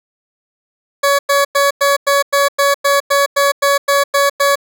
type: tone bursts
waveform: 20% pulse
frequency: 563 Hz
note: C#5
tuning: 27 cents sharp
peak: -5 dBFS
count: 14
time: 1.03-4.557 s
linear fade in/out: 10 ms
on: 160 ms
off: 99 ms
effects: none